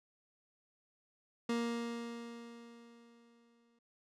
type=tone with exponential decay; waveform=30% pulse; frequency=234.3 Hz; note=A#3; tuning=9 cents sharp; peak=-29 dBFS; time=1.49-3.79 s; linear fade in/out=5 ms; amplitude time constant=500 ms; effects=low-pass 7000 Hz 12 dB/octave